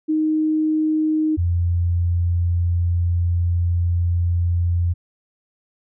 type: tone pair in turn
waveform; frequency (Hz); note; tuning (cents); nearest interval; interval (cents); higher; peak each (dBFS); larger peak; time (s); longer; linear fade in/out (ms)
sine; 311.1 / 86.75; D#4 / F2; 0 / -11; octave + minor seventh; 2211; first; -16; neither; 0.08-1.37 / 1.37-4.94; second; 20
effects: none